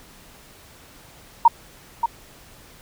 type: tone with echo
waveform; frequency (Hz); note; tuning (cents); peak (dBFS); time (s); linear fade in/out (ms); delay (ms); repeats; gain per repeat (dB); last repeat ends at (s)
sine; 932.3; A#5; 0; -7; 1.45-1.48; 5; 580; 1; -9; 2.06
effects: pink hiss -48 dBFS RMS until 2.81 s